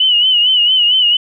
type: tone with vibrato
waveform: sine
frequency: 2960 Hz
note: F#7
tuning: in tune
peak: -8 dBFS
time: 0-1.17 s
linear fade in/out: 5 ms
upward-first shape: sine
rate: 4.4 Hz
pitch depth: 71 cents each way
effects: none